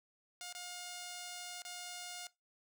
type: tone with dropouts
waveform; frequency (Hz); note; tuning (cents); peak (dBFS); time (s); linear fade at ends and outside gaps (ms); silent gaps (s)
5% pulse; 713; F5; +36; -33; 0.41-2.27; 1; 0.526-0.549 / 1.62-1.65
effects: noise-tail reverb RT60 0.2 s tail -19 dB re dry